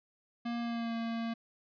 square tone with pitch glide, 235.8 to 229.5 Hz, A#3 to A#3, +20 to -27 cents, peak -34 dBFS, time 0.45-1.34 s, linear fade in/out 10 ms, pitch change -47 cents, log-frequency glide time 0.6-0.95 s, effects resampled to 11025 Hz

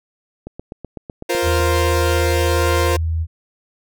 click train, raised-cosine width 2 ms, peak -17 dBFS, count 10, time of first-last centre 0.47-1.601 s, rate 7.96 Hz
sawtooth chord, F suspended fourth, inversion none, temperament equal, 349.2 / 466.2 / 523.3 Hz, F4 / Bb4 / C5, 0 / 0 / 0 cents, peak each -17 / -18 / -17 dBFS, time 1.29-2.97 s, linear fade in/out 10 ms
sine tone, 81.3 Hz, E2, 23 cents flat, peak -17 dBFS, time 1.42-3.27 s, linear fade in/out 50 ms
effects none

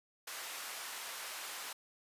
pink high-pass noise, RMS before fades -44 dBFS, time 0.27-1.73 s, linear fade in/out 5 ms, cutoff 960 Hz, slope 12 dB/octave, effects resampled to 32000 Hz

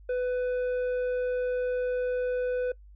sine tone with tanh clipping, 498.9 Hz, B4, 17 cents sharp, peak -27 dBFS, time 0.09-2.72 s, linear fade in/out 5 ms, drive 7 dB, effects noise-tail reverb RT60 0.1 s tail -21 dB re dry + added 50 Hz sine -48 dBFS peak until 2.95 s

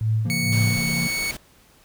sine tone with tremolo, 110 Hz, A2, in tune, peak -17 dBFS, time 0.01-0.82 s, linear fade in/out 0 ms, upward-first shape sine, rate 2.1 Hz, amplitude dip 95%
triangle chord, Bb minor, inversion first, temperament equal with one note detuned, 138.59 / 171.91 / 233.1 Hz, Db3 / F3 / Bb3, 0 / -27 / 0 cents, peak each -27 / -25 / -27 dBFS, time 0.25-1.08 s, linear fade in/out 5 ms
sawtooth tone, 2221 Hz, C#7, 3 cents sharp, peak -20 dBFS, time 0.3-1.31 s, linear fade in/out 0 ms
pink noise, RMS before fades -35 dBFS, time 0.52-1.37 s, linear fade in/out 5 ms
effects pink hiss -55 dBFS RMS until 1.84 s

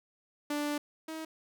sawtooth tone pair in turn, 293.7 / 318.4 Hz, D4 / D#4, 0 / +40 cents, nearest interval minor second, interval 140 cents, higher second, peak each -27 / -34 dBFS, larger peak first, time 0.5-0.78 / 1.08-1.25 s, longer first, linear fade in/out 5 ms, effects none

